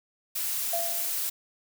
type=noise; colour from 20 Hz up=blue; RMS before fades=-30 dBFS; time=0.35-1.3 s; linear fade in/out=10 ms
type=tone with exponential decay; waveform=sine; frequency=680 Hz; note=F5; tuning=46 cents flat; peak=-26 dBFS; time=0.73-1.29 s; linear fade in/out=5 ms; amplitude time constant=120 ms
effects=none